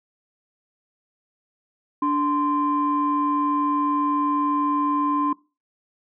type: tone pair together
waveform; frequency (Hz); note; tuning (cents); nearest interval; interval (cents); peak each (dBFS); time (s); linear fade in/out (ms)
sine; 292 / 1039; D4 / C6; -10 / -12; octave + minor seventh; 2198; -21; 2.02-5.33; 5
effects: noise-tail reverb RT60 0.3 s tail -22 dB re dry + tanh soft clip ceiling -12 dBFS